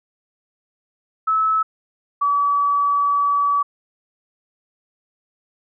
sine tone pair in turn, 1300 / 1144.4 Hz, E6 / D6, -24 / -45 cents, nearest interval major second, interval 221 cents, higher first, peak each -15 dBFS, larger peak neither, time 1.27-1.63 / 2.21-3.63 s, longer second, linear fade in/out 10 ms, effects none

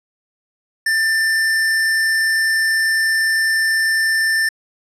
square tone, 1783 Hz, A6, 22 cents sharp, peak -15 dBFS, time 0.86-4.49 s, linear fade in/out 5 ms, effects low-pass 11000 Hz 12 dB/octave

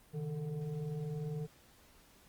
sine tone with frequency modulation, 155.56 Hz, D#3, in tune, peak -36 dBFS, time 0.13-1.47 s, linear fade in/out 20 ms, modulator 291 Hz, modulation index 0.79, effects pink hiss -63 dBFS RMS until 2.28 s + Opus 32 kbps

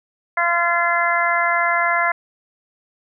harmonic tone, 343.4 Hz, F4, 29 cents flat, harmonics 2 / 3 / 4 / 5 / 6, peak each -22 / -22 / -22 / -22 / -22 dBFS, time 0.37-2.12 s, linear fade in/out 5 ms, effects none

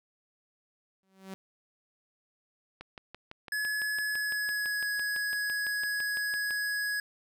sawtooth tone with exponential growth, 191.3 Hz, G3, 42 cents flat, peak -33 dBFS, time 1.03-1.34 s, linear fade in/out 0 ms, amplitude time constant 67 ms
click train, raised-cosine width 0.3 ms, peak -27 dBFS, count 23, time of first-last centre 2.81-6.507 s, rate 5.95 Hz
square tone with pitch glide, 1700 to 1671.8 Hz, G#6 to G#6, +40 to +11 cents, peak -30 dBFS, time 3.52-7 s, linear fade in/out 2 ms, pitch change -29 cents, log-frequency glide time 4.08-4.87 s
effects none

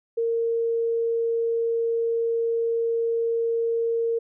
sine tone, 460.9 Hz, A#4, 20 cents flat, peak -21 dBFS, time 0.17-4.19 s, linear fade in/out 10 ms, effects none

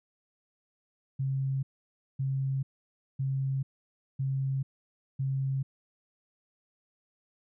sine tone bursts, 134.8 Hz, C#3, 48 cents flat, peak -27 dBFS, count 5, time 1.19-5.63 s, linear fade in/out 10 ms, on 440 ms, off 560 ms, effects none

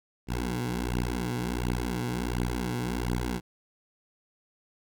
10% pulse beating tone pair, 60.1 / 61.5 Hz, B1 / B1, -46 / -7 cents, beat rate 1.4 Hz, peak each -23 dBFS, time 0.27-3.41 s, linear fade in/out 50 ms, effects none

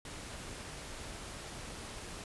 pink noise, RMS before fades -45 dBFS, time 0.05-2.24 s, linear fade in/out 2 ms, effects resampled to 24000 Hz

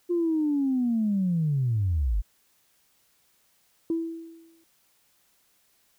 sine linear sweep, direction down, 354 to 42.53 Hz, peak -21 dBFS, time 0.09-2.22 s, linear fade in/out 20 ms
sine tone with exponential decay, 329.6 Hz, E4, in tune, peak -21 dBFS, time 3.9-4.64 s, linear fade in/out 2 ms, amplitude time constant 160 ms
effects tanh soft clip ceiling -17 dBFS + white hiss -66 dBFS RMS until 5.98 s

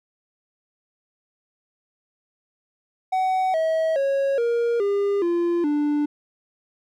triangle tone with pitch steps, 751 / 642.6 / 549.8 / 470.4 / 402.5 / 344.3 / 294.6 Hz, F#5 / E5 / C#5 / A#4 / G4 / F4 / D4, +26 / -44 / -14 / +16 / +46 / -25 / +6 cents, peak -17 dBFS, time 3.12-6.06 s, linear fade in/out 10 ms, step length 420 ms, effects none

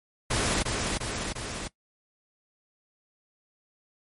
pink noise with echo, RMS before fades -26 dBFS, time 0.3-0.63 s, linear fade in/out 10 ms, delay 350 ms, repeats 3, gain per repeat -3 dB, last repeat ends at 1.68 s, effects noise-tail reverb RT60 0.1 s tail -19 dB re dry + MP3 48 kbps

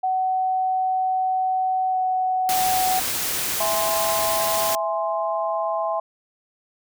sine tone with pitch glide, 750 to 744.8 Hz, F#5 to F#5, +23 to +11 cents, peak -19 dBFS, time 0.03-3 s, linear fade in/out 10 ms, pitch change -12 cents, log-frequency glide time 1.9-1.97 s
white noise, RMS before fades -25 dBFS, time 2.49-4.75 s, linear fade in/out 0 ms
sine chord, E augmented, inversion none, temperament equal, 659.3 / 830.6 / 1046.5 Hz, E5 / G#5 / B#5, 0 / 0 / 0 cents, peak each -24 / -27 / -27 dBFS, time 3.6-6 s, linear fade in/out 5 ms
effects none

